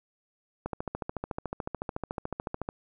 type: click train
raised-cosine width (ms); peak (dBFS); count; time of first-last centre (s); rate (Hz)
1; -18; 29; 0.66-2.689; 13.8
effects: none